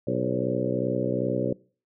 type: harmonic tone with a mistuned harmonic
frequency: 62.6 Hz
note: B1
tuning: 24 cents sharp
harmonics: 2 / 3 / 4 / 5 / 6 / 7 / 8 / 9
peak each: -32 / -32 / -32 / -32 / -32 / -32 / -32 / -32 dBFS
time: 0.07-1.53 s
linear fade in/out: 5 ms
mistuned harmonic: 8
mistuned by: +42 cents
effects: noise-tail reverb RT60 0.4 s tail -23 dB re dry